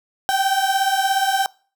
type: beating tone pair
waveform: 35% pulse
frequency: 769 / 786 Hz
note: G5 / G5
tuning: -33 / +4 cents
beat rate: 17 Hz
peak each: -18 dBFS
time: 0.29-1.46 s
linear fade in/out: 0 ms
effects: noise-tail reverb RT60 0.4 s tail -24 dB re dry